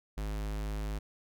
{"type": "tone", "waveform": "square", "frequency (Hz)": 52.1, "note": "G#1", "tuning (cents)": 6, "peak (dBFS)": -34, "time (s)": [0.17, 0.99], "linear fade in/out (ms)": 10, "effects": []}